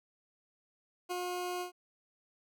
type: tone with ADSR envelope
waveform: 20% pulse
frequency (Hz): 358.6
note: F4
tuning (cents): +46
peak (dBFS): -28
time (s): 1.09-1.72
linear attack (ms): 24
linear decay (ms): 14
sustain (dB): -2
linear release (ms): 110
effects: none